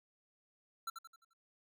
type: tone with echo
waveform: square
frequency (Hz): 1347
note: E6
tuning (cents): +37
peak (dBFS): -38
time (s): 0.87-0.9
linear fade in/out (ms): 5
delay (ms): 87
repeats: 5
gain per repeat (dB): -7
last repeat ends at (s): 1.335
effects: none